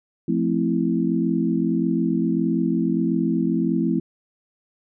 sine chord, F major seventh, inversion none, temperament equal, 174.61 / 220 / 261.6 / 329.6 Hz, F3 / A3 / C4 / E4, 0 / 0 / 0 / 0 cents, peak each -24 dBFS, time 0.28-4 s, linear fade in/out 5 ms, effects none

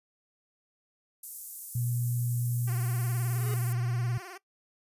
white high-pass noise, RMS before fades -40 dBFS, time 1.23-3.73 s, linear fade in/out 5 ms, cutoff 8000 Hz, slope 24 dB/octave
sine tone, 120.8 Hz, B2, 38 cents flat, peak -27 dBFS, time 1.75-4.18 s, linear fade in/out 5 ms
10% pulse tone with vibrato, 368.5 Hz, F#4, 7 cents flat, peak -34 dBFS, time 2.67-4.38 s, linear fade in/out 10 ms, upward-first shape sine, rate 19 Hz, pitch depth 110 cents each way
square tone with exponential growth, 416.5 Hz, G#4, 5 cents sharp, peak -36 dBFS, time 3.14-3.54 s, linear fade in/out 0 ms, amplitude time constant 85 ms
effects noise-tail reverb RT60 0.1 s tail -20 dB re dry + resampled to 32000 Hz

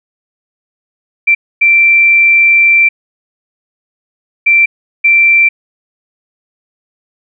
sine tone bursts at uneven times, 2349 Hz, D7, in tune, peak -4 dBFS, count 4, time 1.27-1.35 / 1.61-2.89 / 4.46-4.66 / 5.04-5.49 s, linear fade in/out 10 ms, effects none

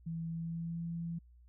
sine tone with pitch glide, 164.81 to 168.08 Hz, E3 to E3, 0 to +34 cents, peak -36 dBFS, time 0.06-1.19 s, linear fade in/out 10 ms, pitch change +34 cents, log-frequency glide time 0.29-0.82 s, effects added 60 Hz sine -57 dBFS peak until 1.48 s

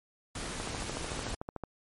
pink noise, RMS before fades -38 dBFS, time 0.35-1.35 s, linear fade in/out 5 ms
click train, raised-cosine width 1 ms, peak -23 dBFS, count 15, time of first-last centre 0.6-1.637 s, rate 13.5 Hz
effects MP3 48 kbps

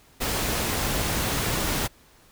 pink noise, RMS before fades -26 dBFS, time 0.2-1.88 s, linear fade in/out 20 ms, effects pink hiss -56 dBFS RMS until 2.31 s

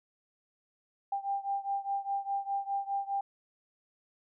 sine beating tone pair, 792 / 796.9 Hz, G5 / G5, +18 / +28 cents, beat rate 4.9 Hz, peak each -33 / -35 dBFS, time 1.12-3.21 s, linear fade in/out 5 ms, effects none

